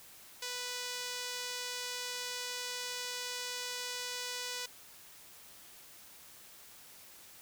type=tone with band-pass filter; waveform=sawtooth; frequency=493.9 Hz; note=B4; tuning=in tune; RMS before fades=-40 dBFS; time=0.42-4.66 s; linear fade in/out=5 ms; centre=5300 Hz; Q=1; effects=white hiss -55 dBFS RMS until 7.41 s